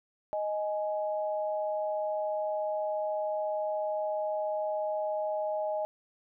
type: tone pair together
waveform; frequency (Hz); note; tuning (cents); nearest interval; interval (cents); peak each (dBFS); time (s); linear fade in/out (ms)
sine; 622.3 / 836.3; D#5 / G#5; 0 / +12; perfect fourth; 512; -30 / -35; 0.33-5.85; 0
effects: none